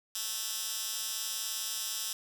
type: tone with high-pass filter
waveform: 10% pulse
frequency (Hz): 219.8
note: A3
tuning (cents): -2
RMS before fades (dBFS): -36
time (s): 0.15-2.13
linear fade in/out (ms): 2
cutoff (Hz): 5100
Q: 0.89
effects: none